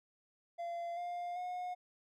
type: tone with pitch steps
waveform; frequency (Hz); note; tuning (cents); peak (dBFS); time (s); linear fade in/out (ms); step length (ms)
triangle; 686 / 703.7 / 721.8; F5 / F5 / F#5; -31 / +13 / -43; -36; 0.58-1.75; 20; 390
effects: none